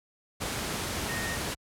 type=tone in noise; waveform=sine; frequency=1853 Hz; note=A#6; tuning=11 cents flat; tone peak=-35 dBFS; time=1.08-1.37 s; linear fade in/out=20 ms; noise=pink; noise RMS=-32 dBFS; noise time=0.4-1.55 s; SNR=-6 dB; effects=high-pass 60 Hz 12 dB/octave + low-pass 12000 Hz 12 dB/octave